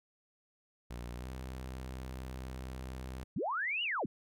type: tone with pitch glide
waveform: sawtooth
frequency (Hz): 60 to 64.31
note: B1 to C2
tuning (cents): -49 to -29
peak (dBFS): -37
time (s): 0.9-3.24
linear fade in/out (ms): 10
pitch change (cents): +120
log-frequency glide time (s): 1.14-1.27
type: linear two-way sweep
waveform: sine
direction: up then down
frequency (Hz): 112.1 to 2960 to 112.1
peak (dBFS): -32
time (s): 3.36-4.06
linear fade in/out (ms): 5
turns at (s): 3.83
effects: none